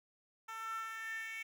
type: tone with high-pass filter sweep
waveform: 10% pulse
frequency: 446.8 Hz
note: A4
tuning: 27 cents sharp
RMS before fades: -43 dBFS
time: 0.48-1.43 s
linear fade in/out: 10 ms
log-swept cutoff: 1100 to 2200 Hz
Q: 7.3
effects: none